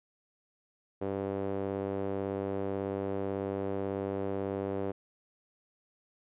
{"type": "tone with band-pass filter", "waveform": "sawtooth", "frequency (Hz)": 98.2, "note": "G2", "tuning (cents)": 4, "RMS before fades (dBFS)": -34, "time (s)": [1.01, 4.92], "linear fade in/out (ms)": 10, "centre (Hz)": 450, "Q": 1.9, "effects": ["resampled to 8000 Hz"]}